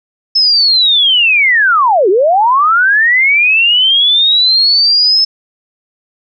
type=linear two-way sweep; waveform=sine; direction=down then up; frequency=5260 to 349.2 to 5260 Hz; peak=-6 dBFS; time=0.35-5.25 s; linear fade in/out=10 ms; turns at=2.09 s; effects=none